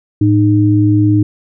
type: tone pair together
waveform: sine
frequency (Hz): 108.3 / 306.3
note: A2 / D#4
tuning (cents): -27 / -27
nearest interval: octave + tritone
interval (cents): 1800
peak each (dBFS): -10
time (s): 0.21-1.23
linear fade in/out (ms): 5
effects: none